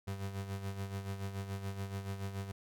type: tone with tremolo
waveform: 35% pulse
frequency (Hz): 98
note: G2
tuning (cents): 0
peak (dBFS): -34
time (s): 0.07-2.52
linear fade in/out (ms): 10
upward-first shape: sine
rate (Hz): 7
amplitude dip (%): 60
effects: none